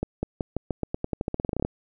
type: accelerating click train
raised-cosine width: 2 ms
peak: -13 dBFS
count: 20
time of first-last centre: 0.03-1.65 s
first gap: 200 ms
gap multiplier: 0.89
effects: none